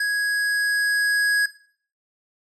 square tone with level ramp, 1661 Hz, G#6, in tune, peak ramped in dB -21 to -17 dBFS, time 0-1.46 s, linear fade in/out 5 ms, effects noise-tail reverb RT60 0.5 s tail -17 dB re dry + low-pass 10000 Hz 12 dB/octave

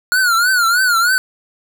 square tone with vibrato, 1436 Hz, F6, 48 cents sharp, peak -12 dBFS, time 0.12-1.18 s, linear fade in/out 0 ms, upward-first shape triangle, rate 3.2 Hz, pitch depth 140 cents each way, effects none

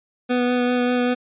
25% pulse tone with vibrato, 246.9 Hz, B3, in tune, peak -14 dBFS, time 0.29-1.15 s, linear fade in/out 20 ms, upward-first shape sine, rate 5.1 Hz, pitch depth 11 cents each way, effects resampled to 8000 Hz

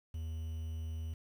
triangle tone with quantisation, 80.4 Hz, E2, 43 cents flat, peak -35 dBFS, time 0.14-1.14 s, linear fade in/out 5 ms, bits 10, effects none

